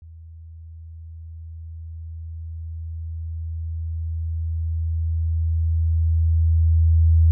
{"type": "tone with level ramp", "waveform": "sine", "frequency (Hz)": 81.5, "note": "E2", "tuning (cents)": -19, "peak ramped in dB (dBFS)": [-39, -11], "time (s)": [0.02, 7.31], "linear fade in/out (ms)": 0, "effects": []}